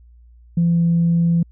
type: tone with pitch glide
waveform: sine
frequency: 169.8 to 168.82 Hz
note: F3 to E3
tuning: -48 to +42 cents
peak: -12 dBFS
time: 0.57-1.43 s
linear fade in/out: 5 ms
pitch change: -10 cents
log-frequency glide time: 0.69-0.83 s
effects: tanh soft clip ceiling -9 dBFS + added 59 Hz sine -44 dBFS peak until 1.51 s